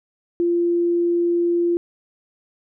sine tone, 344.9 Hz, F4, 22 cents flat, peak -16 dBFS, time 0.4-1.77 s, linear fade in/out 0 ms, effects none

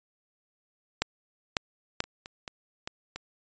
clicks, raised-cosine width 0.2 ms, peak -7 / -7 / -8 / -27 / -24 / -20 / -17 / -19 dBFS, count 8, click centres 1.02 / 1.568 / 2.004 / 2.04 / 2.259 / 2.478 / 2.875 / 3.16 s, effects resampled to 16000 Hz

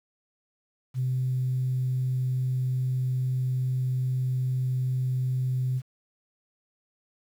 sine tone, 128.4 Hz, C3, 32 cents flat, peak -23 dBFS, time 0.94-5.82 s, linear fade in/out 50 ms, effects tanh soft clip ceiling -19 dBFS + 9-bit

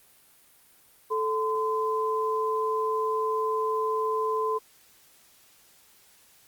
sine tone pair together, 437.3 / 1024 Hz, A4 / C6, -11 / -38 cents, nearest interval octave + minor third, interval 1473 cents, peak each -27 dBFS, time 1.1-4.59 s, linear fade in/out 20 ms, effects white hiss -58 dBFS RMS until 6.47 s + Opus 32 kbps

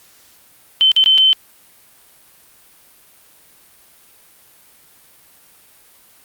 sine tone with dropouts, 3076 Hz, G7, 33 cents flat, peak -8 dBFS, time 0.81-1.33 s, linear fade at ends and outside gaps 0 ms, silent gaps 0.917-0.964 / 1.04-1.06 / 1.178-1.182 s, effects white hiss -49 dBFS RMS until 6.24 s + Opus 48 kbps

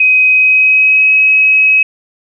sine tone with pitch glide, 2520 to 2552 Hz, D#7 to D#7, +21 to +43 cents, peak -5 dBFS, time 0-1.83 s, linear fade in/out 5 ms, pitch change +22 cents, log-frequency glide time 0.29-1.12 s, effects none

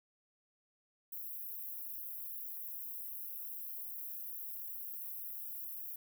white high-pass noise, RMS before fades -44 dBFS, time 1.12-5.96 s, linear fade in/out 5 ms, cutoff 12000 Hz, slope 48 dB/octave, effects none

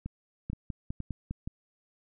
two click trains, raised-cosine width 5 ms, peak -23 / -22 dBFS, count 4 / 5, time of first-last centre 0.06-1.475 / 0.5-1.31 s, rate 2.12 / 4.94 Hz, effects none

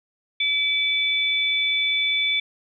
sine tone pair together, 2300 / 3485 Hz, D7 / A7, -37 / -17 cents, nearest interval perfect fifth, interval 720 cents, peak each -22 dBFS, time 0.4-2.4 s, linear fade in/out 5 ms, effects none

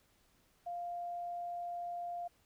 sine tone, 698.5 Hz, F5, in tune, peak -38 dBFS, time 0.66-2.28 s, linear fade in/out 10 ms, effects pink hiss -71 dBFS RMS until 2.45 s

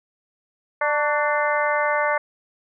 harmonic tone with a mistuned harmonic, 296.5 Hz, D4, 17 cents sharp, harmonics 2 / 3 / 4 / 5 / 6 / 7, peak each -23 / -25 / -26 / -27 / -28 / -28 dBFS, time 0.81-2.18 s, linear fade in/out 5 ms, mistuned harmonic 4, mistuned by -56 cents, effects none

